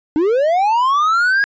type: linear sweep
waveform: triangle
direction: up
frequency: 291 to 1661.2 Hz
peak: -10 dBFS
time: 0.16-1.44 s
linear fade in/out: 0 ms
effects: resampled to 16000 Hz